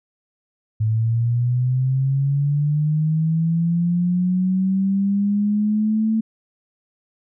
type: linear sweep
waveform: sine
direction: up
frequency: 108.1 to 222.4 Hz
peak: -16 dBFS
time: 0.8-6.21 s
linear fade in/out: 10 ms
effects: none